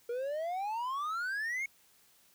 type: exponential sweep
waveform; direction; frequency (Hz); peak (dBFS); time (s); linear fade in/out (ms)
triangle; up; 466.2 to 2217; -31; 0.09-1.66; 5
effects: white hiss -65 dBFS RMS until 2.34 s